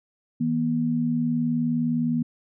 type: tone pair together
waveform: sine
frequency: 160.3 / 240 Hz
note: E3 / B3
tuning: -48 / -49 cents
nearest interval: perfect fifth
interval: 699 cents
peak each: -27 / -22 dBFS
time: 0.4-2.23 s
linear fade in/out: 10 ms
effects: none